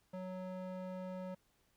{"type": "tone with band-pass filter", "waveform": "square", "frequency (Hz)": 185, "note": "F#3", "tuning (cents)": 0, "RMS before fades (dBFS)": -44, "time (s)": [0.13, 1.35], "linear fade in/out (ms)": 10, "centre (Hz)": 490, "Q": 1.1, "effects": ["pink hiss -75 dBFS RMS until 1.76 s"]}